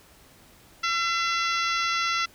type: harmonic tone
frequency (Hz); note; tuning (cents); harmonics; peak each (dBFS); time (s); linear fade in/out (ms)
677; E5; +46; 2 / 3 / 4 / 5 / 6 / 7 / 8 / 9; -26 / -30 / -32 / -34 / -36 / -37 / -38 / -39; 0.83-2.26; 10
effects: pink hiss -54 dBFS RMS until 2.34 s